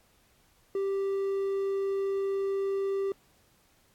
triangle tone, 392 Hz, G4, in tune, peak -25 dBFS, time 0.75-3.12 s, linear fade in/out 2 ms, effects pink hiss -65 dBFS RMS until 3.94 s + AAC 64 kbps

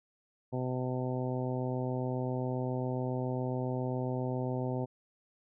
harmonic tone, 127.3 Hz, C3, 47 cents flat, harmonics 1 / 2 / 3 / 4 / 5 / 6 / 7, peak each -34 / -37 / -39 / -40 / -42 / -46 / -45 dBFS, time 0.52-4.86 s, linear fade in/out 20 ms, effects none

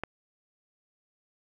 click, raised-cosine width 0.5 ms, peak -17 dBFS, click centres 0.036 s, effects 8-bit

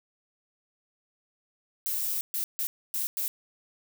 violet noise bursts at uneven times, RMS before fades -30 dBFS, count 5, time 1.86-2.21 / 2.34-2.44 / 2.59-2.67 / 2.94-3.07 / 3.17-3.28 s, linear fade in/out 0 ms, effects none

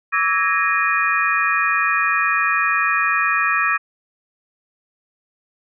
sine tone cluster, 1140 / 1308 / 1662 / 1852 / 2457 Hz, C#6 / E6 / G#6 / A#6 / D#7, +48 / -14 / +1 / -12 / -22 cents, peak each -22 dBFS, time 0.12-3.78 s, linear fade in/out 20 ms, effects none

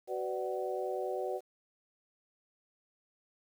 harmonic tone with a mistuned harmonic, 125.1 Hz, B2, 23 cents sharp, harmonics 3 / 4 / 5 / 6, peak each -37 / -38 / -39 / -40 dBFS, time 0.07-1.41 s, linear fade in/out 50 ms, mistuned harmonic 5, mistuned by -100 cents, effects 10-bit

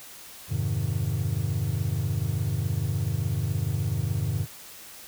triangle chord, F minor seventh, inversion none, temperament equal, 87.31 / 103.83 / 130.81 / 155.56 Hz, F2 / Ab2 / C3 / Eb3, 0 / 0 / 0 / 0 cents, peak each -30 / -26 / -28 / -30 dBFS, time 0.48-4.47 s, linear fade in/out 50 ms, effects white hiss -45 dBFS RMS until 5.07 s

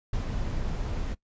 brown noise with ADSR envelope, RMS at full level -27 dBFS, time 0.13-1.15 s, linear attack 5 ms, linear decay 79 ms, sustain -3 dB, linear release 22 ms, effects noise-tail reverb RT60 0.1 s tail -19 dB re dry + resampled to 16000 Hz

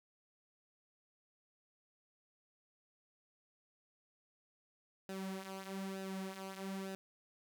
sawtooth tone with flanger, 192 Hz, G3, 36 cents flat, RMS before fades -44 dBFS, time 5.09-6.95 s, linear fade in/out 0 ms, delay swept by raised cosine 0.9 to 5.8 ms, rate 1.1 Hz, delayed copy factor -0.65, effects 12-bit

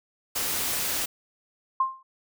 white noise, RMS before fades -28 dBFS, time 0.35-1.06 s, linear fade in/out 10 ms
sine tone with exponential decay, 1056 Hz, C6, 16 cents sharp, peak -17 dBFS, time 1.8-2.03 s, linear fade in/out 5 ms, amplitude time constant 50 ms
effects none

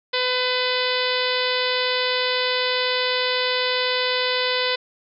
harmonic tone, 503 Hz, B4, 32 cents sharp, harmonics 1 / 2 / 3 / 4 / 5 / 6 / 7 / 8 / 9 / 10, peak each -25 / -29 / -30 / -28 / -31 / -30 / -28 / -29 / -32 / -34 dBFS, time 0.13-4.76 s, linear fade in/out 10 ms, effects none

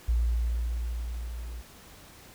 sine tone with level ramp, 58.27 Hz, A#1, in tune, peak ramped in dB -21 to -36 dBFS, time 0.08-1.62 s, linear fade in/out 10 ms, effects pink hiss -51 dBFS RMS until 2.34 s

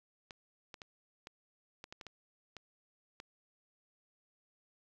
clicks, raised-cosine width 0.2 ms, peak -29 dBFS, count 10, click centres 0.308 / 0.742 / 0.818 / 1.271 / 1.841 / 1.925 / 2.012 / 2.067 / 2.567 / 3.201 s, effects low-pass 7000 Hz 12 dB/octave + 10-bit

